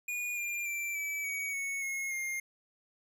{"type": "tone with pitch steps", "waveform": "square", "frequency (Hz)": [2446, 2397, 2349, 2302, 2256, 2211, 2167, 2123], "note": ["D#7", "D7", "D7", "D7", "C#7", "C#7", "C#7", "C7"], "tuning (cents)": [-30, 35, 0, -35, 30, -5, -40, 25], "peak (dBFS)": -34, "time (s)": [0.08, 2.4], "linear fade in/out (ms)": 5, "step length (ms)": 290, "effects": []}